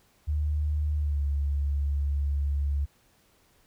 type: tone with pitch glide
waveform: sine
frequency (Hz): 75 to 71.04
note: D2 to C#2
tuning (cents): +37 to +43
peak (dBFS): -24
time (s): 0.27-2.86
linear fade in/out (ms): 20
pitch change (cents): -94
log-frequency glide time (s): 0.96-1.24
effects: pink hiss -64 dBFS RMS until 3.66 s